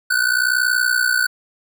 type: ring-modulated tone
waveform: square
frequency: 1494 Hz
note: F#6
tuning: 16 cents sharp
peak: -13 dBFS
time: 0.1-1.27 s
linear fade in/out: 10 ms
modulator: 30.4 Hz
effects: none